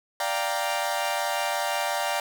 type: chord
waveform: sawtooth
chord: G minor seventh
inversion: second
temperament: equal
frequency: 587.3 / 698.5 / 784 / 932.3 Hz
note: D5 / F5 / G5 / Bb5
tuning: 0 / 0 / 0 / 0 cents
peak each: -27 dBFS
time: 0.2-2.2 s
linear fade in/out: 2 ms
effects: none